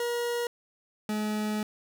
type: tone pair in turn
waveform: 40% pulse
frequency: 477.2 / 212.6 Hz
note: A#4 / G#3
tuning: +41 / +41 cents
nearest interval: octave + major second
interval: 1400 cents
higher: first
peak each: -27 dBFS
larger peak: neither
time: 0-0.47 / 1.09-1.63 s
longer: second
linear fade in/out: 2 ms
effects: none